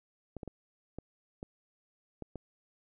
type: clicks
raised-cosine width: 2 ms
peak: -27 dBFS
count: 7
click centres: 0.367 / 0.432 / 0.477 / 0.986 / 1.429 / 2.223 / 2.357 s
effects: none

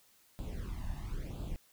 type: noise with flanger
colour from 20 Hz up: brown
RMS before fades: -39 dBFS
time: 0.39-1.56 s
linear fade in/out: 0 ms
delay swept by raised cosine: 0.25 to 1.12 ms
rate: 0.98 Hz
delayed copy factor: +1
effects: white hiss -66 dBFS RMS until 1.72 s

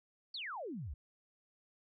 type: exponential sweep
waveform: sine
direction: down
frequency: 4699 to 58.27 Hz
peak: -40 dBFS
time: 0.34-0.94 s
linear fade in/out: 5 ms
effects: none

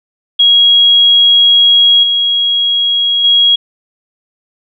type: tone with level steps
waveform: sine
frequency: 3300 Hz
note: G#7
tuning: 12 cents flat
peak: -4 / -9 / -5 dBFS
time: 0.39-3.56 s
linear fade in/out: 10 ms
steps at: 2.03 / 3.24 s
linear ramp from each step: 5 ms
effects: none

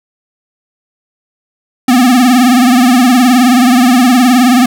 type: tone with vibrato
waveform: square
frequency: 249.5 Hz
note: B3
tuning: 18 cents sharp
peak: -5 dBFS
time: 1.88-4.66 s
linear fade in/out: 5 ms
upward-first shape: triangle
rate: 19 Hz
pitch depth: 120 cents each way
effects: none

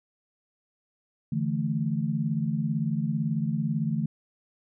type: chord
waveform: sine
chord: D suspended second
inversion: none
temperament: equal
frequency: 146.83 / 164.81 / 220 Hz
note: D3 / E3 / A3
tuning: 0 / 0 / 0 cents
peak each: -29 dBFS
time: 1.32-4.06 s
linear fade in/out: 5 ms
effects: none

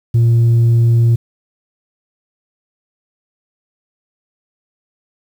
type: tone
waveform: sine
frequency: 116.54 Hz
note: A#2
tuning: in tune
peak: -5 dBFS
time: 0.14-1.16 s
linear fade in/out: 10 ms
effects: tanh soft clip ceiling -7 dBFS + 7-bit

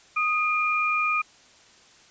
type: tone pair together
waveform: sine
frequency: 1244.5 / 2406 Hz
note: D#6 / D7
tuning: 0 / +41 cents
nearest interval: major seventh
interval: 1141 cents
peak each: -24 dBFS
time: 0.16-1.22 s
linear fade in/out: 10 ms
effects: white hiss -54 dBFS RMS until 2.1 s + resampled to 16000 Hz

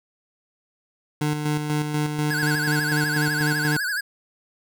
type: tone with tremolo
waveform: 25% pulse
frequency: 150 Hz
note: D3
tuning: 37 cents sharp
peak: -17 dBFS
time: 1.21-3.77 s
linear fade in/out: 5 ms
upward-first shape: square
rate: 4.1 Hz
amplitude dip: 45%
type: tone with vibrato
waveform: square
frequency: 1568 Hz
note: G6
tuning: in tune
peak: -24 dBFS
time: 2.3-4.01 s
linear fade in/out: 10 ms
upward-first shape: sine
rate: 12 Hz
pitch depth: 130 cents each way
effects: none

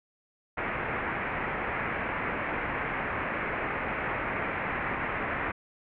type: low-pass noise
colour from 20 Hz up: white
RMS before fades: -32 dBFS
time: 0.57-5.52 s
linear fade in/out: 10 ms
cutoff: 2300 Hz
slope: 48 dB/octave
effects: none

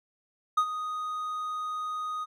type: tone with ADSR envelope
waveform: triangle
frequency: 1244.5 Hz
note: D#6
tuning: in tune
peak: -17 dBFS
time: 0.57-2.26 s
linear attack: 9 ms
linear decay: 70 ms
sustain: -12 dB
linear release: 32 ms
effects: none

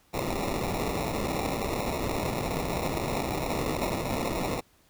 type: noise with sample-and-hold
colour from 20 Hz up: violet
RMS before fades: -30 dBFS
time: 0.13-4.61 s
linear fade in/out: 20 ms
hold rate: 1575 Hz
effects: pink hiss -63 dBFS RMS until 4.89 s

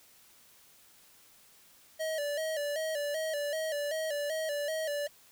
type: tone with vibrato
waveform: square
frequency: 607 Hz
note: D#5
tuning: 43 cents flat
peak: -32 dBFS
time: 1.99-5.08 s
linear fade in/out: 20 ms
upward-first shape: square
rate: 2.6 Hz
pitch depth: 77 cents each way
effects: white hiss -60 dBFS RMS until 5.31 s

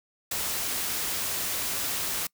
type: noise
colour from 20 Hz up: white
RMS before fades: -30 dBFS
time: 0.31-2.27 s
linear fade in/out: 5 ms
effects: noise-tail reverb RT60 0.1 s tail -25 dB re dry

